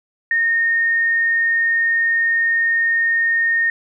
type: tone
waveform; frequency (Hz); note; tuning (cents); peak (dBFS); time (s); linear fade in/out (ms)
sine; 1840; A#6; -23; -14; 0.31-3.7; 2
effects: none